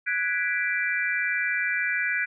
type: chord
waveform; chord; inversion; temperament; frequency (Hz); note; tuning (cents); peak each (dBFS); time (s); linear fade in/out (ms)
sine; G# half-diminished seventh; third; equal; 1480 / 1661.2 / 1975.5 / 2349; F#6 / G#6 / B6 / D7; 0 / 0 / 0 / 0; -29; 0.06-2.26; 20
effects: none